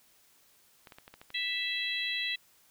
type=clicks; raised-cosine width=0.3 ms; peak=-32 dBFS; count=7; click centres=0.872 / 0.922 / 0.985 / 1.079 / 1.14 / 1.215 / 1.304 s
type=harmonic tone; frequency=659.3 Hz; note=E5; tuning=in tune; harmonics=3 / 4 / 5 / 6; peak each=-36 / -36 / -36 / -36 dBFS; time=1.34-2.36 s; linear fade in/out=10 ms
effects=white hiss -64 dBFS RMS until 2.7 s